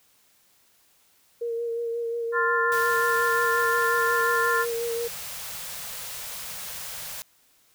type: tone with vibrato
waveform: sine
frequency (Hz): 466.2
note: A#4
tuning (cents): 0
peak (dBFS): -26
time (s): 1.41-5.08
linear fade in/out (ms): 10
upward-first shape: sine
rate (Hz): 5.6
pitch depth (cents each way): 22
type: chord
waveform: sine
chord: F major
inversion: second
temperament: equal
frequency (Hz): 1046.5 / 1396.9 / 1760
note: C6 / F6 / A6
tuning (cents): 0 / 0 / 0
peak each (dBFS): -26 / -25 / -26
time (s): 2.32-4.66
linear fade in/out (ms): 50
type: band-stop noise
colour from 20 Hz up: white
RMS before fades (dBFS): -36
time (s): 2.72-7.22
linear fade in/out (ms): 0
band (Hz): 210 to 450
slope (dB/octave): 96
effects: white hiss -62 dBFS RMS until 7.74 s